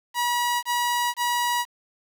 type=tone bursts; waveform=sawtooth; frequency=965 Hz; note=B5; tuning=40 cents flat; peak=-18 dBFS; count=3; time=0.14-1.654 s; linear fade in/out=50 ms; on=490 ms; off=22 ms; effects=8-bit